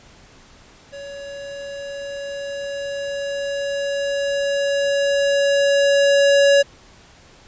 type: tone with level ramp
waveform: square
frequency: 562 Hz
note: C#5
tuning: 24 cents sharp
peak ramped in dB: -33 to -11 dBFS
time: 0.92-6.63 s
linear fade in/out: 20 ms
effects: pink hiss -48 dBFS RMS until 7.47 s + resampled to 16000 Hz